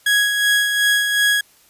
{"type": "tone with tremolo", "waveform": "30% pulse", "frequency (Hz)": 1661.2, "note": "G#6", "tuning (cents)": 0, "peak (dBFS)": -10, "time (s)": [0.06, 1.41], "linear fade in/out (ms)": 5, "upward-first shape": "sine", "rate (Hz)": 2.7, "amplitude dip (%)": 45, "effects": ["white hiss -53 dBFS RMS until 1.69 s", "resampled to 32000 Hz"]}